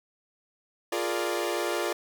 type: chord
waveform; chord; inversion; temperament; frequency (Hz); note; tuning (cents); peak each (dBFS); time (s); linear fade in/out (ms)
sawtooth; Bb dominant seventh; second; equal; 349.2 / 415.3 / 466.2 / 587.3; F4 / Ab4 / Bb4 / D5; 0 / 0 / 0 / 0; -27 / -30 / -30 / -29; 0.92-1.93; 5
effects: none